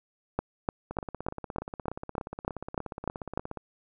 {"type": "two click trains", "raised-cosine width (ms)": 1, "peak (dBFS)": [-22, -13], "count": [46, 11], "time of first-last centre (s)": [[0.91, 3.573], [0.39, 3.375]], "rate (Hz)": [16.9, 3.35], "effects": []}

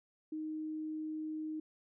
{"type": "tone", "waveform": "sine", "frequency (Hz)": 311.2, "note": "D#4", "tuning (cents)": 0, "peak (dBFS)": -37, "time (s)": [0.32, 1.6], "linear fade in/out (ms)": 5, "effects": []}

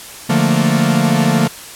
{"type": "chord", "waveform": "45% pulse", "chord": "Bb major seventh", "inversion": "first", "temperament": "equal", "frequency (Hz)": [146.83, 174.61, 220, 233.1], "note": ["D3", "F3", "A3", "Bb3"], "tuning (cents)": [0, 0, 0, 0], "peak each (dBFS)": -17, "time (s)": [0.29, 1.48], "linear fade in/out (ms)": 10, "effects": ["white hiss -33 dBFS RMS until 1.75 s", "low-pass 12000 Hz 12 dB/octave"]}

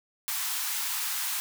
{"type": "high-pass noise", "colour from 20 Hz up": "white", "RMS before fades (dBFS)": -31, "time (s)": [0.28, 1.4], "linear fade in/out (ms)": 0, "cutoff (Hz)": 820, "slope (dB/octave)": 48, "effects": []}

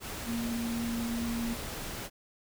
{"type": "tone in noise", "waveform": "sine", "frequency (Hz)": 233.1, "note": "A#3", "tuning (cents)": 0, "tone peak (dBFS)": -31, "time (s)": [0.25, 1.57], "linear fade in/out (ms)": 50, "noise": "pink", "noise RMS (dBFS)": -39, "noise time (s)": [0, 2.1], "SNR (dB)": 5, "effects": []}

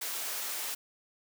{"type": "high-pass noise", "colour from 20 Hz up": "white", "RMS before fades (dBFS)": -36, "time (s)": [0.01, 0.75], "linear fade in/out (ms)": 10, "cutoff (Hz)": 430, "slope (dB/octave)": 12, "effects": []}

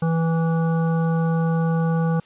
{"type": "harmonic tone with a mistuned harmonic", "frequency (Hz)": 164.4, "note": "E3", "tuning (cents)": -4, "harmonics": [1, 3, 5, 7, 9], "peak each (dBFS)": [-18, -28, -32, -35, -37], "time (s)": [0.02, 2.2], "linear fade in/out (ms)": 5, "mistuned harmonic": 9, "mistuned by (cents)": -18, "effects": ["white hiss -52 dBFS RMS until 2.25 s", "resampled to 8000 Hz"]}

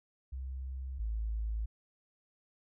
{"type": "tone pair in turn", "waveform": "sine", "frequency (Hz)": [65.41, 54.57], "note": ["C2", "A1"], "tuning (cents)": [0, -14], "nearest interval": "minor third", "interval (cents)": 314, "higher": "first", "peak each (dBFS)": [-37, -32], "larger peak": "second", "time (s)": [[0.32, 0.99], [0.99, 1.66]], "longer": "neither", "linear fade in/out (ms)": 10, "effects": []}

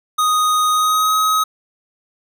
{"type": "tone with pitch glide", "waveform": "square", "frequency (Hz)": [1244.5, 1267.7], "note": ["D#6", "D#6"], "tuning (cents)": [0, 32], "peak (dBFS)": -14, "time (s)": [0.18, 1.44], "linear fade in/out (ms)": 10, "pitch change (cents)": 32, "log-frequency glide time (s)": [0.71, 1.14], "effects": []}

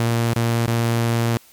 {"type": "tone with dropouts", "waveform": "sawtooth", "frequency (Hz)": 116.54, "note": "A#2", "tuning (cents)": 0, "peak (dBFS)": -13, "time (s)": [0, 1.37], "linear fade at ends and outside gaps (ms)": 0, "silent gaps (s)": [[0.336, 0.362], [0.663, 0.677]], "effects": ["white hiss -50 dBFS RMS until 1.52 s", "MP3 96 kbps"]}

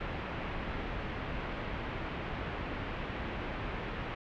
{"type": "low-pass noise", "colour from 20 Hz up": "pink", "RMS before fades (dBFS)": -38, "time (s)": [0, 4.15], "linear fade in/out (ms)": 10, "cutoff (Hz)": 2800, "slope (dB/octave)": 24, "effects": []}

